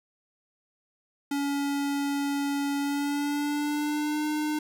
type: tone with pitch glide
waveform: square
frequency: 282.5 to 302.8 Hz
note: C#4 to D#4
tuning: +33 to -47 cents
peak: -27 dBFS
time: 1.31-4.59 s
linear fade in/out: 5 ms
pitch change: +120 cents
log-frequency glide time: 2.79-4.27 s
effects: 9-bit